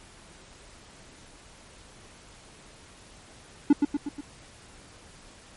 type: tone with echo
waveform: triangle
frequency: 289.3 Hz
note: D4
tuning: 26 cents flat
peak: -11 dBFS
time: 3.7-3.73 s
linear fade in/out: 5 ms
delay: 120 ms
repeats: 4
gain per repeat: -5 dB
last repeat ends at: 4.21 s
effects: pink hiss -51 dBFS RMS until 5.56 s + MP3 48 kbps